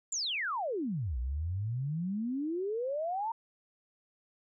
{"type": "exponential two-way sweep", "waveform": "sine", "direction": "down then up", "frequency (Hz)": [7459, 58.2, 936], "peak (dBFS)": -31, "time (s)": [0.12, 3.32], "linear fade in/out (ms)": 5, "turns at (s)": 1.18, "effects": []}